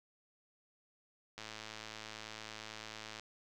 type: click train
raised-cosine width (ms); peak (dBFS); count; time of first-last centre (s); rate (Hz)
0.2; -28; 199; 1.38-3.197; 109
effects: none